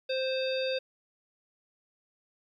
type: harmonic tone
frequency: 523.3 Hz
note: C5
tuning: in tune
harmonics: 1 / 3 / 5 / 7 / 9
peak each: -29 / -42 / -38 / -38 / -41 dBFS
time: 0.09-0.79 s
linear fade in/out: 10 ms
effects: 11-bit